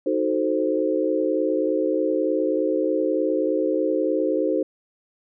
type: chord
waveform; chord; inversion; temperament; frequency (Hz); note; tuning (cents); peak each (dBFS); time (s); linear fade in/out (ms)
sine; D# diminished seventh; none; equal; 311.1 / 370 / 440 / 523.3; D#4 / F#4 / A4 / C5; 0 / 0 / 0 / 0; -24 / -26 / -26 / -24; 0.06-4.63; 5
effects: none